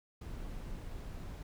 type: noise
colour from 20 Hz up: brown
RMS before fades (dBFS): -43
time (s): 0.21-1.43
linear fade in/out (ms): 5
effects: none